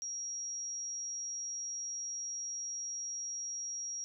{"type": "tone", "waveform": "sine", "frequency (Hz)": 5660, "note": "F8", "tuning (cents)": 22, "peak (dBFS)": -37, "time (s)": [0.02, 4.04], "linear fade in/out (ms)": 0, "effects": []}